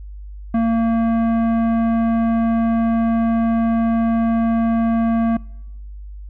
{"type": "tone with tanh clipping", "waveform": "sine", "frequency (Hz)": 228.5, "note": "A#3", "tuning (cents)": -34, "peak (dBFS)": -16, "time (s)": [0.54, 5.37], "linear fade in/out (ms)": 5, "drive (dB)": 13, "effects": ["noise-tail reverb RT60 1.0 s tail -25 dB re dry", "added 50 Hz sine -31 dBFS peak until 6.29 s"]}